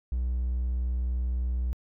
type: tone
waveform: triangle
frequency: 61.74 Hz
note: B1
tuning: in tune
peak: -23 dBFS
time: 0.12-1.73 s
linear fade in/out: 0 ms
effects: tanh soft clip ceiling -19 dBFS